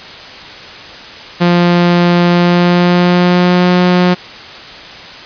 sawtooth tone with pitch glide, 174.61 to 179.52 Hz, F3 to F3, 0 to +48 cents, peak -3 dBFS, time 1.4-4.15 s, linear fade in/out 20 ms, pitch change +48 cents, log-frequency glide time 2.3-3.69 s, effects white hiss -30 dBFS RMS until 5.25 s + resampled to 11025 Hz

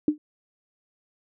sine tone with exponential decay, 301 Hz, D4, 43 cents sharp, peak -13 dBFS, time 0.08-0.18 s, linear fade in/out 2 ms, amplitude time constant 21 ms, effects none

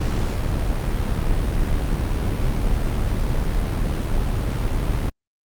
brown noise with amplitude modulation, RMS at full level -19 dBFS, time 0-5.1 s, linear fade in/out 10 ms, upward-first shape sine, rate 74.2 Hz, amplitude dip 40%, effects Opus 48 kbps

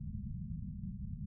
white low-pass noise, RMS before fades -42 dBFS, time 0-1.26 s, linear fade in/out 10 ms, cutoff 220 Hz, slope 96 dB/octave, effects none

